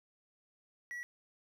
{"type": "tone", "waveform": "triangle", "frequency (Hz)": 1935, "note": "B6", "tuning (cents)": -36, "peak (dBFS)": -38, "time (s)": [0.91, 1.03], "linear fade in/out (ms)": 0, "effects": ["12-bit"]}